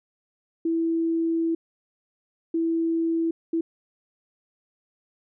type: tone bursts at uneven times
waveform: sine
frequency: 329.6 Hz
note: E4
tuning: in tune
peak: -21 dBFS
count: 3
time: 0.65-1.55 / 2.54-3.31 / 3.53-3.61 s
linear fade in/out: 5 ms
effects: none